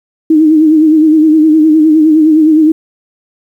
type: tone with vibrato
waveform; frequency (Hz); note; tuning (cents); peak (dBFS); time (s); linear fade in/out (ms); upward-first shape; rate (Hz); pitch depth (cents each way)
sine; 311.7; D#4; +3; -3; 0.3-2.72; 5; sine; 9.7; 55
effects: 7-bit